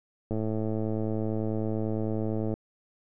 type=click train; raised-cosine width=2 ms; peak=-18 dBFS; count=244; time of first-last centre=0.31-2.539 s; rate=109 Hz; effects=none